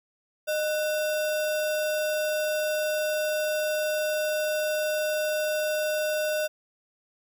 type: tone with sample-and-hold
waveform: sine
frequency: 613 Hz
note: D#5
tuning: 26 cents flat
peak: -24 dBFS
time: 0.47-6.48 s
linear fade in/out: 20 ms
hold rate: 2100 Hz
effects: none